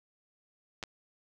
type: clicks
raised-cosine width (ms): 0.2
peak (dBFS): -21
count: 2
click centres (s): 0.828 / 0.837
effects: none